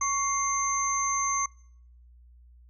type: tone cluster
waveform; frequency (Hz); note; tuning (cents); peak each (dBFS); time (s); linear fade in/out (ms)
sine; 1108 / 2103 / 6270; C#6 / C7 / G8; -1 / +8 / -1; -27 / -36 / -28; 0.01-1.46; 5
effects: noise-tail reverb RT60 0.7 s tail -26 dB re dry + added 60 Hz sine -51 dBFS peak until 2.69 s